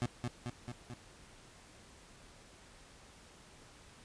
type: tone with echo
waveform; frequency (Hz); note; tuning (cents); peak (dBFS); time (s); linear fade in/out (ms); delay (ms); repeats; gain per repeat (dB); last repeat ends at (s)
25% pulse; 121.2; B2; -32; -28; 0.02-0.06; 0; 220; 4; -3; 0.94
effects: pink hiss -58 dBFS RMS until 4.04 s + resampled to 22050 Hz